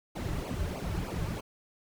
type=noise with flanger; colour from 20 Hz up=brown; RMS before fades=-34 dBFS; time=0.15-1.41 s; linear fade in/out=10 ms; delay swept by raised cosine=0.54 to 4.24 ms; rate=3.2 Hz; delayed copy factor=-0.95; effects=none